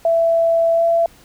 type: tone with pitch glide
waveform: sine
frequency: 665 to 672 Hz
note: E5 to E5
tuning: +15 to +33 cents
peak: -12 dBFS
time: 0.05-1.06 s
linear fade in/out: 2 ms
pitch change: +18 cents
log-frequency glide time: 0.73-0.85 s
effects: pink hiss -48 dBFS RMS until 1.24 s